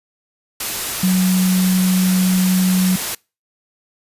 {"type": "tone in noise", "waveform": "sine", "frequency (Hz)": 185, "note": "F#3", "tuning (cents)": 0, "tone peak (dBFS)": -12, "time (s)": [1.03, 2.96], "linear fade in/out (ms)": 5, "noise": "white", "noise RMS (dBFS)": -23, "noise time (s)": [0.6, 3.15], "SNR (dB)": 8, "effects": ["noise-tail reverb RT60 0.3 s tail -26 dB re dry", "resampled to 32000 Hz"]}